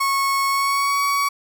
35% pulse tone with pitch glide, 1100 to 1126.4 Hz, C#6 to C#6, -14 to +27 cents, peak -16 dBFS, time 0-1.29 s, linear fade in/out 10 ms, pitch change +41 cents, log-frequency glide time 0.49-0.99 s, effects none

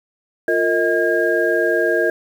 sine tone cluster, 350.5 / 458.4 / 631 / 1622 Hz, F4 / A#4 / D#5 / G#6, +6 / -29 / +24 / -41 cents, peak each -20 dBFS, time 0.48-2.1 s, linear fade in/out 2 ms, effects 7-bit

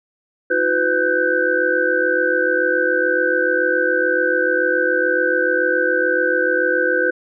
sine tone cluster, 320.5 / 362.5 / 503 / 1502 / 1569 Hz, E4 / F#4 / B4 / F#6 / G6, -49 / -35 / +32 / +26 / +1 cents, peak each -26 / -23 / -19 / -20 / -21 dBFS, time 0.5-7.11 s, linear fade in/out 10 ms, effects none

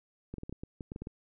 clicks, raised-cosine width 3 ms, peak -27 dBFS, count 11, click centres 0.34 / 0.383 / 0.434 / 0.495 / 0.526 / 0.635 / 0.808 / 0.919 / 0.961 / 1.02 / 1.071 s, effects none

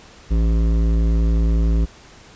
sine tone with hard clipping, 55.6 Hz, A1, 19 cents sharp, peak -16 dBFS, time 0.3-1.86 s, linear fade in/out 20 ms, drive 13 dB, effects pink hiss -45 dBFS RMS until 2.35 s + resampled to 16000 Hz

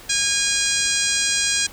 harmonic tone, 817 Hz, G#5, 29 cents flat, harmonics 2 / 3 / 4 / 5 / 6 / 7 / 8 / 9 / 10, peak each -27 / -27 / -27 / -27 / -27 / -27 / -27 / -27 / -27 dBFS, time 0.09-1.67 s, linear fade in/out 10 ms, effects pink hiss -42 dBFS RMS until 1.72 s

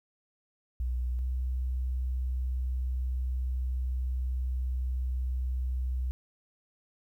sine tone pair in turn, 61.6 / 63.26 Hz, B1 / B1, -4 / +42 cents, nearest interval unison, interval 46 cents, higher second, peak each -28 dBFS, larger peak neither, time 0.8-1.19 / 1.19-6.11 s, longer second, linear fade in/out 0 ms, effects 11-bit

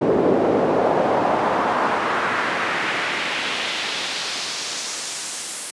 brown noise with band-pass filter sweep, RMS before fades -21 dBFS, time 0.01-5.71 s, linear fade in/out 10 ms, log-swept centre 390 to 10000 Hz, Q 1.4, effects high-pass 200 Hz 12 dB/octave + resampled to 24000 Hz

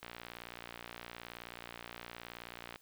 click train, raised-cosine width 0.3 ms, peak -28 dBFS, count 162, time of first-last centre 0.03-2.759 s, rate 59 Hz, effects white hiss -67 dBFS RMS until 2.81 s

